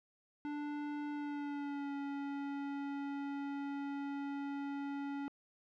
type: tone with pitch glide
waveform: square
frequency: 293.7 to 281.2 Hz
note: D4 to C#4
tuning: 0 to +25 cents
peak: -39 dBFS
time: 0.45-5.28 s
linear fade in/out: 0 ms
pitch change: -75 cents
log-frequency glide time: 1.12-1.94 s
effects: low-pass 2000 Hz 12 dB/octave